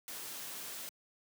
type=noise; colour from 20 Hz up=white; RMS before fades=-44 dBFS; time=0.08-0.89 s; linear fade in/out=0 ms; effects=high-pass 150 Hz 12 dB/octave